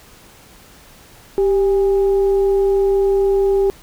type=tone with frequency modulation; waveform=sine; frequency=392 Hz; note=G4; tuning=in tune; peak=-12 dBFS; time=1.38-3.7 s; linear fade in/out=0 ms; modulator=424 Hz; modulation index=0.29; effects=pink hiss -45 dBFS RMS until 3.82 s